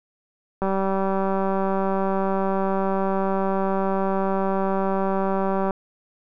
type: click train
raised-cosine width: 1 ms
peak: -11 dBFS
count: 983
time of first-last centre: 0.62-5.708 s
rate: 193 Hz
effects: none